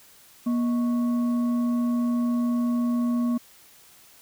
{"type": "tone with frequency modulation", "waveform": "sine", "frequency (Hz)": 239.5, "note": "A#3", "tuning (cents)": 47, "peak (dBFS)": -21, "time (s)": [0.46, 3.38], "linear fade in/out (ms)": 10, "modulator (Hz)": 866, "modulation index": 0.25, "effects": ["white hiss -53 dBFS RMS until 4.21 s"]}